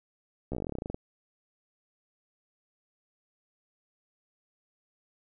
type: slowing click train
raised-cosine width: 2 ms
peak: -21 dBFS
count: 17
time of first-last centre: 0.52-0.945 s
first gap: 14 ms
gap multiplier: 1.08
effects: none